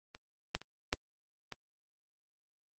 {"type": "clicks", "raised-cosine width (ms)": 0.2, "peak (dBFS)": [-29, -13, -29, -10, -21], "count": 5, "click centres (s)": [0.149, 0.55, 0.616, 0.929, 1.523], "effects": ["high-pass 80 Hz 12 dB/octave", "Opus 32 kbps"]}